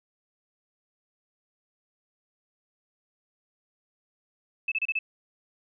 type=tone bursts; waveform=sine; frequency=2615 Hz; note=E7; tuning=15 cents flat; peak=-24 dBFS; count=5; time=4.68-4.99 s; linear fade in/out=5 ms; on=38 ms; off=30 ms; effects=none